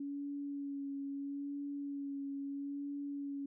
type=tone with vibrato; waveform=sine; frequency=281.2 Hz; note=C#4; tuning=25 cents sharp; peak=-38 dBFS; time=0-3.46 s; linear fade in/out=5 ms; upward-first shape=sine; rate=0.76 Hz; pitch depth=20 cents each way; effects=none